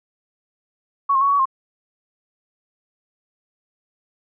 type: tone with pitch steps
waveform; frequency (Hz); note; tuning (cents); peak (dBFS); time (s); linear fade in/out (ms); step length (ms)
sine; 1115 / 1065 / 1114 / 1121 / 1130 / 1063; C#6 / C6 / C#6 / C#6 / C#6 / C6; +10 / +30 / +8 / +19 / +33 / +27; -14; 1.09-1.456; 10; 61
effects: none